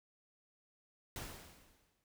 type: noise with exponential decay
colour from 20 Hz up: pink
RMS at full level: -43 dBFS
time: 1.16-2.04 s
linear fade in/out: 1 ms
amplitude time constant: 190 ms
effects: none